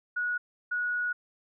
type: tone pair in turn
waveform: sine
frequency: 1459 / 1459 Hz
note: F#6 / F#6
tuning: -25 / -25 cents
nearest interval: unison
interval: 0 cents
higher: neither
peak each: -27 dBFS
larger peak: neither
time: 0.16-0.38 / 0.71-1.13 s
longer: second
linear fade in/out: 10 ms
effects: none